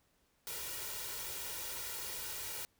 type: noise with comb filter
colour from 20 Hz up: white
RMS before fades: -42 dBFS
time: 0.47-2.65 s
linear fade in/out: 0 ms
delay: 2.1 ms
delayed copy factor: +0.65
effects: pink hiss -74 dBFS RMS until 2.79 s